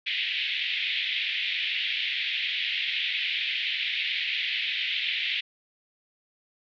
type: band-pass noise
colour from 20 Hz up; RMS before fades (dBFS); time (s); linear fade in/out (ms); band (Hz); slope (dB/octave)
white; -29; 0.06-5.41; 10; 2000 to 3600; 48
effects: none